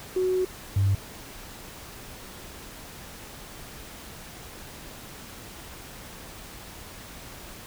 sine tone pair in turn, 370 / 98.43 Hz, F#4 / G2, 0 / +8 cents, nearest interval octave + major seventh, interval 2292 cents, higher first, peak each -21 / -18 dBFS, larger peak second, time 0.16-0.45 / 0.76-0.95 s, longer first, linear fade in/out 5 ms, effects tanh soft clip ceiling -15 dBFS + pink hiss -43 dBFS RMS until 7.66 s

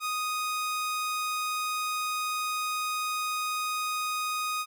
sawtooth tone, 1244.5 Hz, D#6, in tune, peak -25 dBFS, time 0-4.66 s, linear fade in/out 50 ms, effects none

